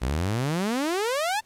sawtooth exponential sweep, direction up, 58.27 to 906 Hz, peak -20 dBFS, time 0.01-1.41 s, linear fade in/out 20 ms, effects pink hiss -61 dBFS RMS until 1.45 s + low-pass 12000 Hz 12 dB/octave

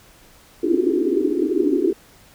pink band-pass noise, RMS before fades -19 dBFS, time 0.63-1.93 s, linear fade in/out 5 ms, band 270 to 410 Hz, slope 96 dB/octave, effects pink hiss -50 dBFS RMS until 2.34 s

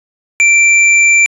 square tone, 2349 Hz, D7, in tune, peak -6 dBFS, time 0.4-1.26 s, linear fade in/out 0 ms, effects resampled to 22050 Hz

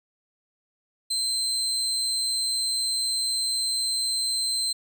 30% pulse tone, 4112 Hz, C8, 31 cents flat, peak -21 dBFS, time 1.1-4.73 s, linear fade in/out 10 ms, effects none

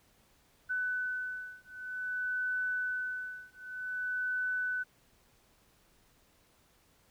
sine beating tone pair, 1500 / 1500.53 Hz, F#6 / F#6, +23 / +24 cents, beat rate 0.53 Hz, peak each -36 / -36 dBFS, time 0.69-4.84 s, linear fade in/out 20 ms, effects pink hiss -67 dBFS RMS until 7.1 s

